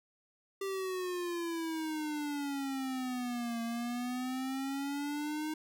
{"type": "exponential two-way sweep", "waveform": "square", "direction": "down then up", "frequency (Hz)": [393.4, 230.2, 311.6], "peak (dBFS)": -35, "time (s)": [0.61, 5.54], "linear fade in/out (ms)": 5, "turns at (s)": 3.62, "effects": []}